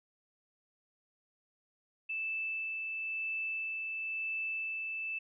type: tone with tremolo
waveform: sine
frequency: 2637 Hz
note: E7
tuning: in tune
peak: -33 dBFS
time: 2.09-5.19 s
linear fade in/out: 10 ms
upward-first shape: sine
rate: 0.98 Hz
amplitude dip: 25%
effects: none